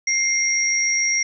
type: tone pair together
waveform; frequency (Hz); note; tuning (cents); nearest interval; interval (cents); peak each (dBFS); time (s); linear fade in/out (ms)
sine; 2116 / 5649; C7 / F8; +19 / +19; octave + perfect fourth; 1700; -20; 0.07-1.23; 5
effects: none